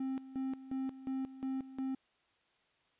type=tone with tremolo; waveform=triangle; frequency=264.7 Hz; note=C4; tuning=20 cents sharp; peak=-32 dBFS; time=0-1.95 s; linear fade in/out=5 ms; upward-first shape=square; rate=2.8 Hz; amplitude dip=80%; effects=white hiss -73 dBFS RMS until 2.99 s + resampled to 8000 Hz